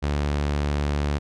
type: tone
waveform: sawtooth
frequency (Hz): 72.7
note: D2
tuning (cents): -17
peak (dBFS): -18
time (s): 0.02-1.19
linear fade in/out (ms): 20
effects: low-pass 6000 Hz 12 dB/octave